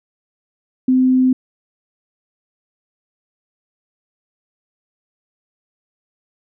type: tone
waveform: sine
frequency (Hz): 257.1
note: C4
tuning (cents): -30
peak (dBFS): -10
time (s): 0.88-1.33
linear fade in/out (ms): 5
effects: none